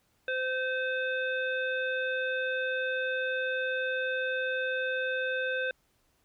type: harmonic tone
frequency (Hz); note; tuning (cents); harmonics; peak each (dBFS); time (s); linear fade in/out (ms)
516; C5; -24; 1 / 3 / 5 / 7; -32 / -31 / -39 / -43; 0.28-5.71; 2
effects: pink hiss -71 dBFS RMS until 6.24 s